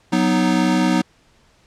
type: chord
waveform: square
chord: B major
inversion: second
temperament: equal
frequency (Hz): 185 / 246.9 / 311.1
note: F#3 / B3 / D#4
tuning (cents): 0 / 0 / 0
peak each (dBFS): -20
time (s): 0.12-1.02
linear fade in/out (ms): 10
effects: pink hiss -56 dBFS RMS until 1.66 s + low-pass 7000 Hz 12 dB/octave